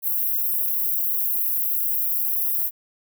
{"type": "high-pass noise", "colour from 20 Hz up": "white", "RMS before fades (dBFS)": -23, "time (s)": [0.02, 2.71], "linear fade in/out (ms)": 50, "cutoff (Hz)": 12000, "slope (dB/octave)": 48, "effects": []}